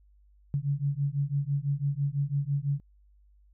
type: beating tone pair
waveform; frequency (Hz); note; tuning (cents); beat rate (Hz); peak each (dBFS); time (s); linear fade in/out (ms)
sine; 138.59 / 144.59; C#3 / D3; 0 / -27; 6; -29; 0.54-2.8; 0
effects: added 50 Hz sine -57 dBFS peak until 3.53 s